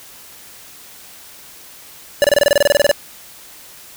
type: tone bursts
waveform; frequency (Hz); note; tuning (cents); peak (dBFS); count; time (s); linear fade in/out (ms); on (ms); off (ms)
square; 577; D5; -31; -9; 15; 2.22-2.914; 0; 22; 26
effects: white hiss -40 dBFS RMS until 3.96 s